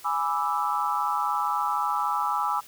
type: chord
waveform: sine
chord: E dominant seventh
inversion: first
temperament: equal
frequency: 830.6 / 987.8 / 1174.7 / 1318.5 Hz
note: G#5 / B5 / D6 / E6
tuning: 0 / 0 / 0 / 0 cents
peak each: -29 dBFS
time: 0.04-2.61 s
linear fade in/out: 20 ms
effects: white hiss -49 dBFS RMS until 2.67 s